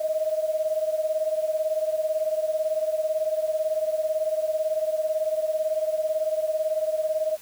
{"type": "beating tone pair", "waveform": "sine", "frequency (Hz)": [622, 640], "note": ["D#5", "D#5"], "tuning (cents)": [-1, 49], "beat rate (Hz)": 18, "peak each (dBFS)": [-24, -28], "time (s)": [0, 7.37], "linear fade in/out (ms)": 10, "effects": ["white hiss -48 dBFS RMS until 7.41 s"]}